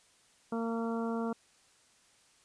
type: harmonic tone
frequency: 229.1 Hz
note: A#3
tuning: 30 cents flat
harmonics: 1 / 2 / 3 / 4 / 5 / 6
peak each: -33 / -37 / -42 / -44 / -45 / -46 dBFS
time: 0.52-1.33 s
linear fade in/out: 5 ms
effects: white hiss -65 dBFS RMS until 2.44 s + resampled to 22050 Hz